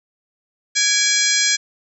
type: harmonic tone with a mistuned harmonic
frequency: 830.6 Hz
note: G#5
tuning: in tune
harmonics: 2 / 3 / 4 / 5 / 6 / 7 / 8 / 9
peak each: -23 / -23 / -23 / -23 / -23 / -23 / -23 / -23 dBFS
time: 0.75-1.57 s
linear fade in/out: 20 ms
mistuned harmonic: 3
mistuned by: -120 cents
effects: none